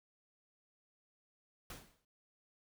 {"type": "noise with exponential decay", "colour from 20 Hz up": "pink", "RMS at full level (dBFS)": -45, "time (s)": [1.7, 2.05], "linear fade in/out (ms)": 2, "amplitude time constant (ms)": 74, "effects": []}